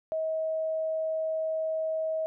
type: tone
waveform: sine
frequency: 637 Hz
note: D#5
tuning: 41 cents sharp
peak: -27 dBFS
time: 0.12-2.26 s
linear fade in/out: 0 ms
effects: none